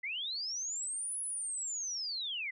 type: linear two-way sweep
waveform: sine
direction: up then down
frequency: 1965 to 10460 to 1965 Hz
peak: -35 dBFS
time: 0.03-2.51 s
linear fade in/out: 10 ms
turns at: 1.2 s
effects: none